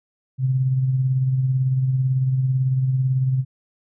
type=tone with tremolo; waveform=sine; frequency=130.81 Hz; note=C3; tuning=in tune; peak=-15 dBFS; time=0.38-3.45 s; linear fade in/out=50 ms; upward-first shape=sine; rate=18 Hz; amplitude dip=40%; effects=none